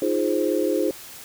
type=chord; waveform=sine; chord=F minor seventh; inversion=third; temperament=equal; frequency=311.1 / 349.2 / 415.3 / 523.3 Hz; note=Eb4 / F4 / Ab4 / C5; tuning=0 / 0 / 0 / 0 cents; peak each=-25 dBFS; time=0.02-0.91 s; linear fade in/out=2 ms; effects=white hiss -41 dBFS RMS until 1.24 s